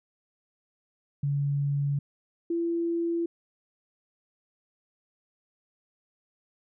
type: tone pair in turn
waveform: sine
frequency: 142 / 337.7 Hz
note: C#3 / E4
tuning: +42 / +42 cents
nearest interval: octave + minor third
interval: 1500 cents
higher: second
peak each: -24 / -25 dBFS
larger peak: first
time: 1.23-1.99 / 2.5-3.26 s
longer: neither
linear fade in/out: 5 ms
effects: none